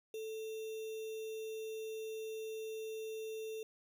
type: tone with sample-and-hold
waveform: sine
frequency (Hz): 440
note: A4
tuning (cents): 0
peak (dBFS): -40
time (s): 0.14-3.63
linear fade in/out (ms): 2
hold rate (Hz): 3150
effects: none